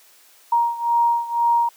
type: beating tone pair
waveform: sine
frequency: 939 / 941 Hz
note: A#5 / A#5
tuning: +12 / +16 cents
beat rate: 2 Hz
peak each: -18 / -21 dBFS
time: 0.52-1.69 s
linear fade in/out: 5 ms
effects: white hiss -52 dBFS RMS until 1.76 s + high-pass 400 Hz 12 dB/octave